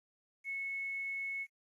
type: tone with quantisation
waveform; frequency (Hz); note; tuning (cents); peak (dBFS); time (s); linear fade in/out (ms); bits
sine; 2197; C#7; -16; -36; 0.44-1.47; 50; 11
effects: AAC 32 kbps